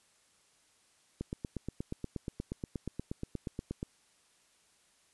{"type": "click train", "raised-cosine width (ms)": 3, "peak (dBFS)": -23, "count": 23, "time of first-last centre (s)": [1.21, 3.829], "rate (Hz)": 8.4, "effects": ["white hiss -68 dBFS RMS until 5.13 s", "resampled to 24000 Hz"]}